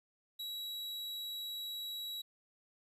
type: tone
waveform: 45% pulse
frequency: 3888 Hz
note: B7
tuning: 28 cents flat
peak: -40 dBFS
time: 0.39-2.22 s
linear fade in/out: 10 ms
effects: resampled to 32000 Hz + 12-bit